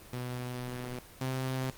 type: tone pair in turn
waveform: sawtooth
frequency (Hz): 124.5 / 130.35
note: B2 / C3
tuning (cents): +14 / -6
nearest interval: minor second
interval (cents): 80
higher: second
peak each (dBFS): -31 / -27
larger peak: second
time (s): 0.13-0.99 / 1.21-1.7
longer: first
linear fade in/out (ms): 0
effects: pink hiss -52 dBFS RMS until 1.77 s + Opus 24 kbps